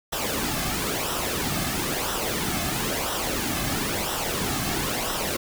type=noise with flanger; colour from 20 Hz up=pink; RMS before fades=-27 dBFS; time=0.12-5.37 s; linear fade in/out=10 ms; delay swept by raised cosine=0.44 to 2.14 ms; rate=1 Hz; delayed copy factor=-0.6; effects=none